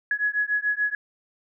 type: beating tone pair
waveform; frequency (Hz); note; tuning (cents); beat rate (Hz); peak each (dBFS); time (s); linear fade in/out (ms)
sine; 1679 / 1685.9; G#6 / G#6; +18 / +26; 6.9; -25; 0.11-0.95; 2
effects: none